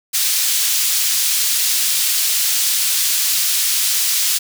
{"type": "high-pass noise", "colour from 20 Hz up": "pink", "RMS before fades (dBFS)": -17, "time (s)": [0.13, 4.39], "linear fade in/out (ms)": 20, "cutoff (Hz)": 4100, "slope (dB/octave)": 12, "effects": []}